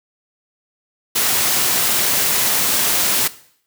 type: noise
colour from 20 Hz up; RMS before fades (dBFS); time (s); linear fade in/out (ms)
white; -17; 1.15-3.28; 10
effects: noise-tail reverb RT60 0.6 s tail -17 dB re dry + high-pass 100 Hz 12 dB/octave